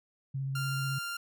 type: tone with vibrato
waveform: sine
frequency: 135.5 Hz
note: C#3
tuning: 39 cents flat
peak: -31 dBFS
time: 0.34-0.99 s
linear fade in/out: 10 ms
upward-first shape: sine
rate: 16 Hz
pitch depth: 18 cents each way
type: tone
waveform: sawtooth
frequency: 1393 Hz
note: F6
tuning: 5 cents flat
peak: -31 dBFS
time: 0.55-1.17 s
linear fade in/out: 5 ms
effects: none